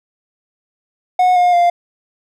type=tone with pitch steps; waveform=triangle; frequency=730 / 713.7 / 697.8 Hz; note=F#5 / F5 / F5; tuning=-24 / +37 / -2 cents; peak=-7 dBFS; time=1.19-1.7 s; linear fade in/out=5 ms; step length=170 ms; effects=none